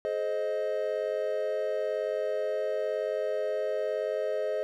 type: chord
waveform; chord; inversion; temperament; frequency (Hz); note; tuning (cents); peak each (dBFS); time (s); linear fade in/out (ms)
triangle; Ab major; none; equal with one note detuned; 425.3 / 523.3 / 622.3; Ab4 / C5 / Eb5; +41 / 0 / 0; -31 / -31 / -29; 0.05-4.63; 0
effects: none